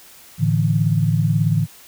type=chord; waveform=sine; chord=A suspended fourth; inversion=none; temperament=just; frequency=110 / 146.67 / 165 Hz; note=A2 / D3 / E3; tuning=0 / -2 / +2 cents; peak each=-19 dBFS; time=0.38-1.67 s; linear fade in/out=50 ms; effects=white hiss -45 dBFS RMS until 1.87 s